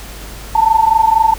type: tone pair together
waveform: sine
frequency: 880 / 904.2 Hz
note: A5 / A5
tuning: 0 / +47 cents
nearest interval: unison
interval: 47 cents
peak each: -11 dBFS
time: 0.55-1.34 s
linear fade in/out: 5 ms
effects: added 50 Hz sine -30 dBFS peak until 1.38 s + pink hiss -33 dBFS RMS until 1.38 s